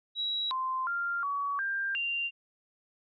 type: tone with pitch steps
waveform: sine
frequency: 3877 / 1040 / 1393 / 1130 / 1590 / 2779 Hz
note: B7 / C6 / F6 / C#6 / G6 / F7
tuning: -33 / -11 / -5 / +33 / +24 / -9 cents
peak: -29 dBFS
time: 0.15-2.31 s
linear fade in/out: 50 ms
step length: 360 ms
effects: none